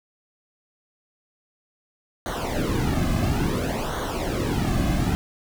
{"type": "noise with flanger", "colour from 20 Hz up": "brown", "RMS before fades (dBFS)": -24, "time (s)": [2.26, 5.15], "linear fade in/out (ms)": 0, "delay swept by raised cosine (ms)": [0.39, 2.19], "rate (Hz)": 0.58, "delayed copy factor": -0.8, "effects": []}